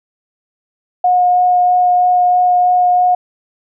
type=tone with vibrato; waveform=sine; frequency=721 Hz; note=F#5; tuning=45 cents flat; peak=-8 dBFS; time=1.04-3.15 s; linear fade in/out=5 ms; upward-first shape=sine; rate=3.1 Hz; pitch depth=8 cents each way; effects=none